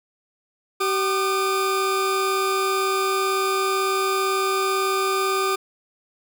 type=tone pair together; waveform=40% pulse; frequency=383.8 / 1209.4 Hz; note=G4 / D#6; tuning=-37 / -50 cents; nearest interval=octave + minor sixth; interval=1987 cents; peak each=-22 dBFS; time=0.8-5.56 s; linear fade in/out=10 ms; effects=none